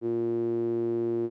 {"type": "tone with band-pass filter", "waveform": "sawtooth", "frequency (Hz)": 116.54, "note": "A#2", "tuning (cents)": 0, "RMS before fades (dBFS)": -28, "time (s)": [0.01, 1.3], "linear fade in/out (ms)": 50, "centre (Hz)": 340, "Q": 6.7, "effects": []}